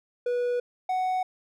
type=tone pair in turn; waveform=triangle; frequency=488 / 742.7 Hz; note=B4 / F#5; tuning=-21 / +6 cents; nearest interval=perfect fifth; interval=727 cents; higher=second; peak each=-22 dBFS; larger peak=neither; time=0.26-0.6 / 0.89-1.23 s; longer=neither; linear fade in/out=5 ms; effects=none